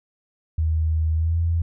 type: tone with pitch glide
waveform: sine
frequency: 79.5 to 83.74 Hz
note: D#2 to E2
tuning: +38 to +28 cents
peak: -18 dBFS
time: 0.58-1.62 s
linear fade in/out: 5 ms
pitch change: +90 cents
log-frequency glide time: 1.15-1.38 s
effects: none